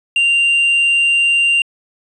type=tone with tanh clipping; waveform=sine; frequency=2779 Hz; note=F7; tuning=9 cents flat; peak=-11 dBFS; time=0.16-1.62 s; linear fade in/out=2 ms; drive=2 dB; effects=resampled to 24000 Hz